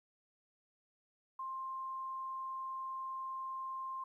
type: tone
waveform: sine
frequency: 1055 Hz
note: C6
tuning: 14 cents sharp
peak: -39 dBFS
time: 1.39-4.04 s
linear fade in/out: 5 ms
effects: 13-bit